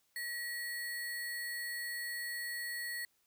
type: tone with sample-and-hold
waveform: sine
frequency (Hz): 1916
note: A#6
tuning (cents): +47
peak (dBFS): -37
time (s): 0.16-3.05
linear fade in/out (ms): 2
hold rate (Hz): 6300
effects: white hiss -75 dBFS RMS until 3.26 s